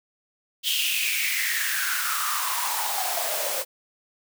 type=noise with high-pass filter sweep; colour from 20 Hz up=white; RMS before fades=-26 dBFS; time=0.63-3.65 s; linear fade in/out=50 ms; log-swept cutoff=3200 to 520 Hz; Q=7; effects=none